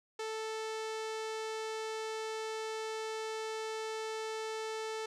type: tone with low-pass filter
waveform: sawtooth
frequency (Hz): 440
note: A4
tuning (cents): 0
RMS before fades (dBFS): -39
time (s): 0.19-5.06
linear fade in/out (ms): 5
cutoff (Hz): 6800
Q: 1.1
effects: 12-bit